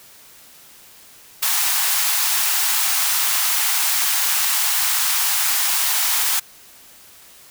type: high-pass noise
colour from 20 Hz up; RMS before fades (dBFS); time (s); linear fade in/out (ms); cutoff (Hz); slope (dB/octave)
white; -19; 1.42-6.4; 10; 740; 48
effects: white hiss -46 dBFS RMS until 7.5 s